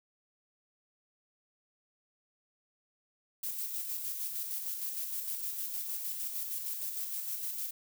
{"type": "noise with tremolo", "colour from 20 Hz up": "violet", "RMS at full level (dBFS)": -36, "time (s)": [3.43, 7.71], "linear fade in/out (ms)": 5, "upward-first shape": "square", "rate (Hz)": 6.5, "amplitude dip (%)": 35, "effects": []}